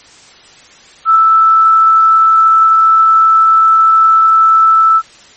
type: tone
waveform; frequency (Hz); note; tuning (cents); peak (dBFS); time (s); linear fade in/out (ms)
sine; 1318.5; E6; 0; -4; 1.05-5.02; 50
effects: white hiss -40 dBFS RMS until 5.36 s + MP3 32 kbps